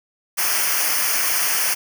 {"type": "noise with comb filter", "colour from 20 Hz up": "white", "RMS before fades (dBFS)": -20, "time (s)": [0.37, 1.75], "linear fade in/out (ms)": 20, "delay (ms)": 0.26, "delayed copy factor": -0.85, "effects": []}